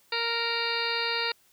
harmonic tone, 465.3 Hz, A#4, 3 cents flat, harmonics 1 / 2 / 3 / 4 / 5 / 6 / 8 / 9 / 10, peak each -35 / -35 / -35 / -35 / -35 / -35 / -35 / -35 / -35 dBFS, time 0.12-1.32 s, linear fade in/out 5 ms, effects white hiss -63 dBFS RMS until 1.52 s

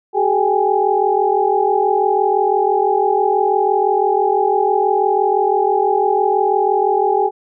sine tone cluster, 384.3 / 423.6 / 788 / 834 Hz, G4 / G#4 / G5 / G#5, -34 / +34 / +9 / +7 cents, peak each -18 dBFS, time 0.13-7.31 s, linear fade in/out 50 ms, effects none

